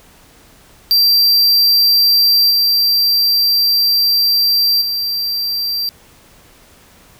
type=tone with level steps; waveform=square; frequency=4709 Hz; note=D8; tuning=4 cents sharp; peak=-9 / -11 / -17 dBFS; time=0.91-5.89 s; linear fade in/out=0 ms; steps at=2.5 / 4.81 s; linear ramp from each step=10 ms; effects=pink hiss -46 dBFS RMS until 7.19 s